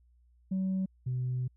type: tone pair in turn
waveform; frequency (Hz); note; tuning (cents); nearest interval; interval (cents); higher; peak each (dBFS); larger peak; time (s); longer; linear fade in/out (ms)
sine; 189.3 / 126.34; F#3 / B2; +40 / +40; perfect fifth; 700; first; -26 / -28; first; 0.51-0.86 / 1.06-1.48; second; 10
effects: tanh soft clip ceiling -26 dBFS + added 60 Hz sine -61 dBFS peak until 1.56 s